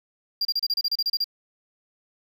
triangle tone bursts, 4775 Hz, D8, 28 cents sharp, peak -20 dBFS, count 12, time 0.41-1.243 s, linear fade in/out 5 ms, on 41 ms, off 31 ms, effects 9-bit

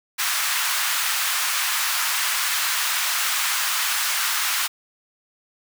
pink high-pass noise, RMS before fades -23 dBFS, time 0.18-4.68 s, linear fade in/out 20 ms, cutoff 1100 Hz, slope 24 dB/octave, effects none

